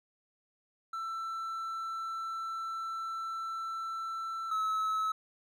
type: tone pair in turn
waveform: triangle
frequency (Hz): 1334 / 1294.5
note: E6 / E6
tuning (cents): +20 / -32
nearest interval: minor second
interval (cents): 52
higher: first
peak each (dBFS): -33 / -27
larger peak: second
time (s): 0.93-4.51 / 4.51-5.12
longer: first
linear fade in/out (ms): 5
effects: none